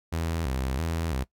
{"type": "tone with vibrato", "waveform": "sawtooth", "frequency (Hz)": 73.42, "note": "D2", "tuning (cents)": 0, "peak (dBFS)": -23, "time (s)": [0.12, 1.24], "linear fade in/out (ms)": 10, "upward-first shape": "square", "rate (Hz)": 1.5, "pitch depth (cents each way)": 200, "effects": ["noise-tail reverb RT60 0.1 s tail -19 dB re dry"]}